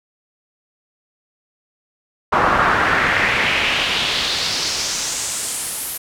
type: noise with band-pass filter sweep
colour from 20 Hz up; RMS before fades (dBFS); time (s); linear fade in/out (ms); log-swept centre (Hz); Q
brown; -19; 2.32-5.98; 10; 1100 to 12000; 2.4
effects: none